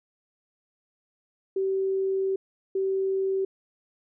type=tone bursts at uneven times; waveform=sine; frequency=384.8 Hz; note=G4; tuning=32 cents flat; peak=-23 dBFS; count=2; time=1.56-2.36 / 2.75-3.45 s; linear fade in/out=5 ms; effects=none